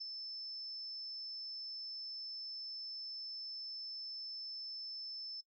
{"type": "tone with ADSR envelope", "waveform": "sine", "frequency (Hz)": 5274, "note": "E8", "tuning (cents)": 0, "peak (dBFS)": -39, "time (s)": [0, 5.41], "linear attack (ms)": 16, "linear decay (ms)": 11, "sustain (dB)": -4, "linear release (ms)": 8, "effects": ["noise-tail reverb RT60 0.1 s tail -19 dB re dry"]}